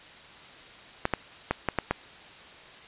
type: clicks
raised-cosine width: 0.5 ms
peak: -9 dBFS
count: 6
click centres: 1.054 / 1.137 / 1.51 / 1.687 / 1.787 / 1.91 s
effects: white hiss -48 dBFS RMS until 2.87 s + resampled to 8000 Hz